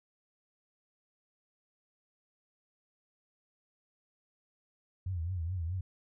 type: tone with vibrato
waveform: sine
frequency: 87.31 Hz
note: F2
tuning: in tune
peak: -32 dBFS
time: 5.06-5.81 s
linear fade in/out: 5 ms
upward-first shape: triangle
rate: 4.7 Hz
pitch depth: 170 cents each way
effects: none